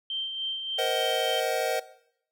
sine tone with tremolo, 3136 Hz, G7, in tune, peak -28 dBFS, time 0.1-1.4 s, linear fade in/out 2 ms, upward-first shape sine, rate 3.4 Hz, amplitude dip 45%
square chord, C half-diminished seventh, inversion third, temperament just, 470.9 / 523.3 / 627.9 / 753.5 Hz, Bb4 / C5 / Eb5 / Gb5, +18 / 0 / +16 / +31 cents, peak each -32 dBFS, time 0.78-1.8 s, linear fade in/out 10 ms
effects noise-tail reverb RT60 0.7 s tail -18 dB re dry

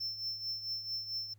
triangle tone with tremolo, 5340 Hz, E8, 22 cents sharp, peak -32 dBFS, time 0-1.34 s, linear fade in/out 10 ms, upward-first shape triangle, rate 4.5 Hz, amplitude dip 70%, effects added 105 Hz sine -58 dBFS peak until 1.38 s + pink hiss -75 dBFS RMS until 1.38 s

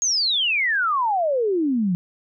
sine exponential sweep, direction down, 6670 to 169.7 Hz, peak -18 dBFS, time 0.02-1.95 s, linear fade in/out 0 ms, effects none

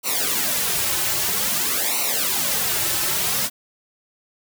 white noise with flanger, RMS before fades -22 dBFS, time 0.03-3.5 s, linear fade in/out 50 ms, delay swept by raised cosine 0.59 to 4.29 ms, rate 0.51 Hz, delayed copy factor -0.9, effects none

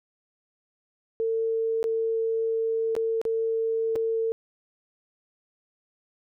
sine tone with dropouts, 450.5 Hz, A4, 41 cents sharp, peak -23 dBFS, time 1.2-4.32 s, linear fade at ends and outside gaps 0 ms, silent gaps 1.829-1.841 / 2.952-2.965 / 3.215-3.252 / 3.956-3.96 s, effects none

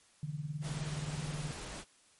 sine tone with tremolo, 149.3 Hz, D3, 29 cents sharp, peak -32 dBFS, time 0.23-1.51 s, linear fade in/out 0 ms, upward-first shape triangle, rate 19 Hz, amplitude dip 90%
pink noise, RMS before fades -44 dBFS, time 0.61-1.85 s, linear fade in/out 50 ms
effects white hiss -65 dBFS RMS until 2.19 s + MP3 48 kbps

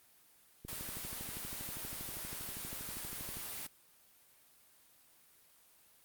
click train, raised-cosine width 3 ms, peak -34 dBFS, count 35, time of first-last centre 0.65-3.37 s, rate 12.5 Hz
white noise, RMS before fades -43 dBFS, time 0.68-3.67 s, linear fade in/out 5 ms
effects white hiss -65 dBFS RMS until 6.04 s + Opus 32 kbps

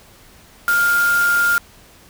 sine tone in noise, 1406 Hz, F6, 11 cents sharp, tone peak -13 dBFS, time 0.68-1.58 s, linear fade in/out 0 ms, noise white, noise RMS -27 dBFS, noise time 0.68-1.58 s, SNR +11 dB, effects pink hiss -47 dBFS RMS until 2.09 s

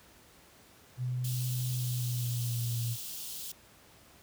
sine tone with pitch glide, 125.4 to 117.68 Hz, B2 to A#2, +27 to +17 cents, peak -30 dBFS, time 0.97-2.97 s, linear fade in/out 50 ms, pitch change -110 cents, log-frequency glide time 1.71-2.73 s
white high-pass noise, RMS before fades -41 dBFS, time 1.24-3.52 s, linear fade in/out 5 ms, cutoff 2800 Hz, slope 48 dB/octave
effects pink hiss -58 dBFS RMS until 4.22 s + high-pass 60 Hz 12 dB/octave

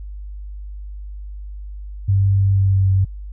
sine tone with pitch glide, 98 to 95.71 Hz, G2 to G2, 0 to -41 cents, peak -12 dBFS, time 2.08-3.05 s, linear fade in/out 10 ms, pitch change -41 cents, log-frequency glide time 2.46-2.91 s, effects added 50 Hz sine -29 dBFS peak until 3.32 s

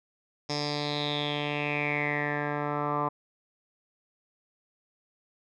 10% pulse tone with low-pass filter sweep, 146.83 Hz, D3, in tune, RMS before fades -30 dBFS, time 0.49-3.09 s, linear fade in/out 10 ms, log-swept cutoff 5400 to 1100 Hz, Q 7.3, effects none

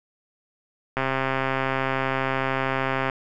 click train, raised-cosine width 0.5 ms, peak -9 dBFS, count 284, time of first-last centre 0.97-3.098 s, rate 133 Hz, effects none

